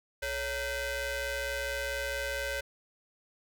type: ring-modulated tone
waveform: sawtooth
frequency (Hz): 493.9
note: B4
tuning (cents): 0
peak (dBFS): -25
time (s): 0.22-2.61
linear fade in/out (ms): 10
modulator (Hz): 1050
effects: none